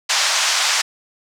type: band-pass noise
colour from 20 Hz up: white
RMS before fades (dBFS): -18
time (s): 0.09-0.82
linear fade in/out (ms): 10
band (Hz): 730 to 6700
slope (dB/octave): 24
effects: none